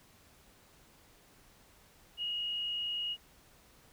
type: tone with frequency modulation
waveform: sine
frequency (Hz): 2880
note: F#7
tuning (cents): -47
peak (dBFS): -33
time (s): 2.17-3.17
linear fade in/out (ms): 50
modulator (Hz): 49.7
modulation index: 0.6
effects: pink hiss -62 dBFS RMS until 3.92 s